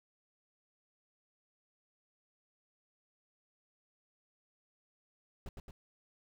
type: noise with echo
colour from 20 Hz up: brown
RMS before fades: -43 dBFS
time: 5.46-5.49 s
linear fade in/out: 2 ms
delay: 110 ms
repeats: 2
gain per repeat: -3 dB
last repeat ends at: 5.71 s
effects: none